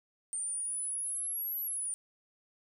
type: linear two-way sweep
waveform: sine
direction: up then down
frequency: 8870 to 11840 to 9100 Hz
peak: -33 dBFS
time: 0.33-1.94 s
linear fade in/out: 0 ms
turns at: 1.61 s
effects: none